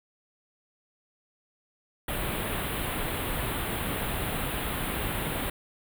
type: band-stop noise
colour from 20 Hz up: pink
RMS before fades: -31 dBFS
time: 2.08-5.5 s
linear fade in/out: 5 ms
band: 3700 to 9100 Hz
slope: 48 dB/octave
effects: none